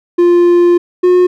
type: tone pair in turn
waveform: triangle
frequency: 349.2 / 360.7 Hz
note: F4 / F#4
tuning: 0 / -44 cents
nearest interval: minor second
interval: 56 cents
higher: second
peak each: -3 dBFS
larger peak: neither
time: 0.18-0.78 / 1.03-1.27 s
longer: first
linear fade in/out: 10 ms
effects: none